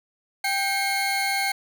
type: tone pair together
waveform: 30% pulse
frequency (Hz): 787 / 2159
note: G5 / C#7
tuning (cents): +7 / -46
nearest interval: octave + perfect fourth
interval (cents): 1747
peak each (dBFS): -23 / -22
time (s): 0.44-1.52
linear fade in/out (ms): 5
effects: none